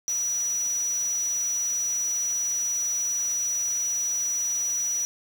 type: tone in noise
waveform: sine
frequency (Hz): 5860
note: F#8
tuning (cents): -18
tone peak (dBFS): -24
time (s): 0.08-5.05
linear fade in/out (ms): 0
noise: white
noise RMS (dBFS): -42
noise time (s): 0.08-5.05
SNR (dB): +15
effects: none